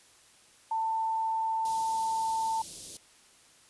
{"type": "tone", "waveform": "sine", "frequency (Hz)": 892, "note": "A5", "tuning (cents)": 23, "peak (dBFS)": -27, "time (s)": [0.71, 2.62], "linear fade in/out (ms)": 5}
{"type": "band-stop noise", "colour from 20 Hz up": "white", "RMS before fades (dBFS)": -42, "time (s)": [1.65, 2.97], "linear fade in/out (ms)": 2, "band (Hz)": [540, 3500], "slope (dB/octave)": 24}
{"effects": ["white hiss -59 dBFS RMS until 3.69 s", "resampled to 24000 Hz"]}